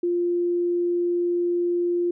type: tone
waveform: sine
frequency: 349.2 Hz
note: F4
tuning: in tune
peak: -20 dBFS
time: 0.03-2.11 s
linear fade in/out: 5 ms
effects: none